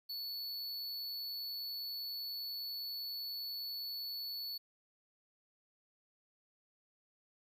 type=tone with amplitude modulation; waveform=square; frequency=4435 Hz; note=C#8; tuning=in tune; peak=-39 dBFS; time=0.09-4.58 s; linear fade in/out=10 ms; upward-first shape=sine; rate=204 Hz; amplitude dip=25%; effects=12-bit